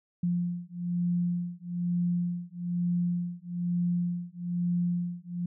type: beating tone pair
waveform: sine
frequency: 174.61 / 175.71 Hz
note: F3 / F3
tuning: 0 / +11 cents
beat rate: 1.1 Hz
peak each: -30 dBFS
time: 0.23-5.46 s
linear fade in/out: 5 ms
effects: none